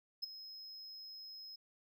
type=tone with ADSR envelope; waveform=triangle; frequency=5130 Hz; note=E8; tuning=48 cents flat; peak=-33 dBFS; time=0.22-1.56 s; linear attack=17 ms; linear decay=12 ms; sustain=-14 dB; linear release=7 ms; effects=none